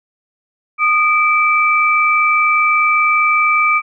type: tone pair together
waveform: sine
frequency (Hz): 1231 / 2324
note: D#6 / D7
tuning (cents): -19 / -19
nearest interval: major seventh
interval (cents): 1100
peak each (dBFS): -13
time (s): 0.78-3.82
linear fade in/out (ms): 50
effects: none